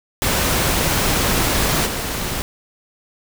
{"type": "noise with level steps", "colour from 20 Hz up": "pink", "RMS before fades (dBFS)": [-18, -24], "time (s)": [0.22, 2.42], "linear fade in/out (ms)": 0, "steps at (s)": 1.85, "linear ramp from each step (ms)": 20, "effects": []}